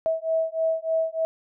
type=beating tone pair; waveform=sine; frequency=646 / 649.3 Hz; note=E5 / E5; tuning=-35 / -26 cents; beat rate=3.3 Hz; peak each=-25 dBFS; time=0.06-1.25 s; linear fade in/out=0 ms; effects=none